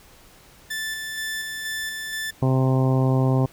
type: tone with tremolo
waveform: sawtooth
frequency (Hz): 1760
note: A6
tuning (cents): 0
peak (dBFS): -23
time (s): 0.7-2.31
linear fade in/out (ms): 10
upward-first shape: square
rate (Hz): 2.1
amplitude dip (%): 30
type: harmonic tone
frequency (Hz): 131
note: C3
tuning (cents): +2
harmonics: 1 / 2 / 3 / 4 / 5 / 6 / 7 / 8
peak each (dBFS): -18 / -24 / -28 / -30 / -32 / -34 / -35 / -36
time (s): 2.42-3.46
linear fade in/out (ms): 5
effects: pink hiss -51 dBFS RMS until 3.52 s